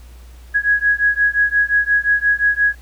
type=beating tone pair; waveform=sine; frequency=1661.2 / 1666.9 Hz; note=G#6 / G#6; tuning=0 / +6 cents; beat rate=5.7 Hz; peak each=-16 dBFS; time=0.54-2.75 s; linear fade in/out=20 ms; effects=added 60 Hz sine -37 dBFS peak until 2.81 s + pink hiss -50 dBFS RMS until 2.81 s